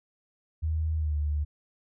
sine tone with pitch glide, 79.1 to 74.23 Hz, D#2 to D2, +29 to +19 cents, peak -25 dBFS, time 0.62-1.45 s, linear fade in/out 20 ms, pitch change -110 cents, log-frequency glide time 0.96-1.15 s, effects none

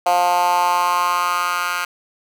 10% pulse tone with high-pass filter sweep, 176.8 Hz, F3, 22 cents sharp, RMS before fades -18 dBFS, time 0.06-1.85 s, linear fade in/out 5 ms, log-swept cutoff 710 to 1500 Hz, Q 4.1, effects none

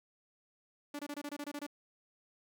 sawtooth tone bursts, 290.4 Hz, D4, 19 cents flat, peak -35 dBFS, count 10, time 0.94-1.666 s, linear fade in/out 5 ms, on 51 ms, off 24 ms, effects none

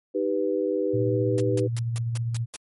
sine chord, Eb augmented, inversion none, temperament equal, 311.1 / 392 / 493.9 Hz, Eb4 / G4 / B4, 0 / 0 / 0 cents, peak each -28 / -26 / -26 dBFS, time 0.14-1.68 s, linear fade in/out 20 ms
sine tone with tremolo, 116.54 Hz, A#2, in tune, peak -23 dBFS, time 0.93-2.46 s, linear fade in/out 20 ms, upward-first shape sine, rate 15 Hz, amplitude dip 30%
white noise bursts, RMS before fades -35 dBFS, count 7, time 1.38-2.561 s, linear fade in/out 0 ms, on 23 ms, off 170 ms
effects MP3 48 kbps

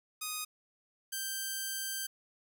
5% pulse tone pair in turn, 1244.5 / 1568 Hz, D#6 / G6, 0 / 0 cents, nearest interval major third, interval 400 cents, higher second, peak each -24 dBFS, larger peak neither, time 0.21-0.45 / 1.12-2.07 s, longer second, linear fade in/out 10 ms, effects none

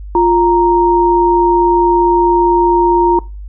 sine tone pair together, 349.2 / 932.3 Hz, F4 / A#5, 0 / 0 cents, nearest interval octave + perfect fourth, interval 1700 cents, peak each -10 dBFS, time 0.15-3.19 s, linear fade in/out 2 ms, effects noise-tail reverb RT60 0.3 s tail -22 dB re dry + added 50 Hz sine -25 dBFS peak until 3.48 s

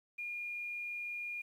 sine tone with quantisation, 2422 Hz, D#7, 47 cents flat, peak -38 dBFS, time 0.18-1.42 s, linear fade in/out 10 ms, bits 11, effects none

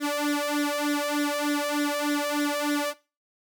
sawtooth tone with flanger, 292.3 Hz, D4, 8 cents flat, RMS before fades -26 dBFS, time 0-2.94 s, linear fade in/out 50 ms, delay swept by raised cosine 0.53 to 1.73 ms, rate 3.3 Hz, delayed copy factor +0.85, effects noise-tail reverb RT60 0.3 s tail -19 dB re dry

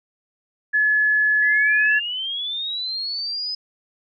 sine tone, 1709 Hz, G#6, 49 cents sharp, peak -15 dBFS, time 0.73-2 s, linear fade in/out 20 ms
sine linear sweep, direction up, 1934 to 5060 Hz, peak -24 dBFS, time 1.42-3.55 s, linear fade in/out 5 ms
effects none

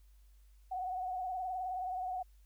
sine tone with vibrato, 740 Hz, F#5, in tune, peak -35 dBFS, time 0.71-2.23 s, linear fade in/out 10 ms, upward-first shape triangle, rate 19 Hz, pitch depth 63 cents each way, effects added 50 Hz sine -58 dBFS peak until 2.45 s + white hiss -75 dBFS RMS until 2.45 s

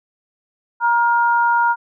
sine tone pair together, 944.4 / 1415 Hz, A#5 / F6, +22 / +22 cents, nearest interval perfect fifth, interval 700 cents, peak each -14 / -18 dBFS, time 0.8-1.76 s, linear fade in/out 50 ms, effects none

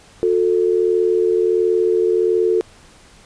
sine tone pair together, 361.5 / 442.9 Hz, F#4 / A4, -40 / +11 cents, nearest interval major third, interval 351 cents, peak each -16 dBFS, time 0.23-2.61 s, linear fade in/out 0 ms, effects pink hiss -47 dBFS RMS until 3.25 s + resampled to 22050 Hz

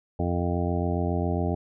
harmonic tone, 87.31 Hz, F2, in tune, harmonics 1 / 2 / 3 / 4 / 5 / 7 / 8 / 9, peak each -27 / -30 / -32 / -33 / -34 / -35 / -36 / -37 dBFS, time 0.19-1.55 s, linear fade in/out 5 ms, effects none

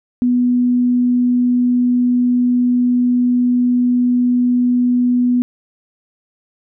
sine tone, 246.2 Hz, B3, 5 cents flat, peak -11 dBFS, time 0.22-5.42 s, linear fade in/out 0 ms, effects none

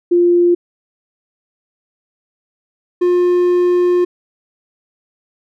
sine / triangle tone pair in turn, 349.2 / 355.7 Hz, F4 / F4, 0 / +32 cents, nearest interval unison, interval 32 cents, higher second, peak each -8 dBFS, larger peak neither, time 0.11-0.55 / 3.01-4.05 s, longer second, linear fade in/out 10 ms, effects none

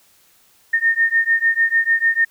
sine beating tone pair, 1825 / 1831.7 Hz, A#6 / A#6, -37 / -31 cents, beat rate 6.7 Hz, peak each -17 dBFS, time 0.73-2.25 s, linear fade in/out 10 ms, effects white hiss -55 dBFS RMS until 2.3 s

